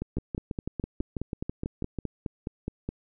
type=two click trains; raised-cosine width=3 ms; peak=-18 / -18 dBFS; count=13 / 14; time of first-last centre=0.02-1.987 / 0.17-2.89 s; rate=6.1 / 4.78 Hz; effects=none